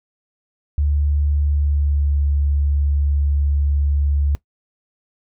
sine tone with pitch glide, 72.8 to 71.59 Hz, D2 to D2, -15 to -44 cents, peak -15 dBFS, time 0.78-4.35 s, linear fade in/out 0 ms, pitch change -29 cents, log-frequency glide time 1.48-2.18 s, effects noise-tail reverb RT60 0.1 s tail -19 dB re dry

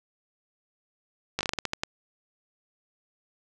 slowing click train, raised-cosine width 0.2 ms, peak -10 dBFS, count 10, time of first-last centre 1.39-1.835 s, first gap 18 ms, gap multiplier 1.24, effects none

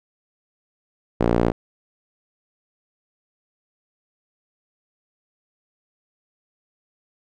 sawtooth tone with band-pass filter, 58.27 Hz, A#1, in tune, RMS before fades -19 dBFS, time 1.2-1.52 s, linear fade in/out 10 ms, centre 420 Hz, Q 0.93, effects none

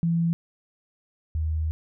sine tone pair in turn, 167.7 / 78.73 Hz, E3 / D#2, +30 / +21 cents, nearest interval octave + minor second, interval 1309 cents, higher first, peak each -20 / -23 dBFS, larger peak first, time 0.03-0.33 / 1.35-1.71 s, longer second, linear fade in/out 0 ms, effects none

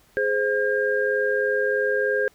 sine tone cluster, 418.9 / 522 / 1611 Hz, G#4 / C5 / G6, +15 / -4 / +47 cents, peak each -24 dBFS, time 0.17-2.28 s, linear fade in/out 0 ms, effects pink hiss -58 dBFS RMS until 2.34 s

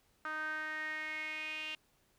sawtooth tone with band-pass filter sweep, 310 Hz, D#4, 6 cents flat, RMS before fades -40 dBFS, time 0.25-1.75 s, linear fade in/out 2 ms, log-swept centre 1400 to 2800 Hz, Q 7, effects pink hiss -72 dBFS RMS until 2.18 s

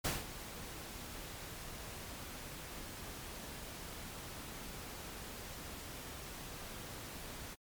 pink noise with ADSR envelope, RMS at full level -34 dBFS, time 0.04-7.56 s, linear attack 11 ms, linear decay 180 ms, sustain -13 dB, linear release 36 ms, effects MP3 96 kbps

